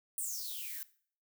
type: noise with high-pass filter sweep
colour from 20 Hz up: violet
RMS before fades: -40 dBFS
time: 0.18-0.83 s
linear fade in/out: 0 ms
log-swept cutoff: 9300 to 1500 Hz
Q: 9.9
effects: noise-tail reverb RT60 0.5 s tail -18 dB re dry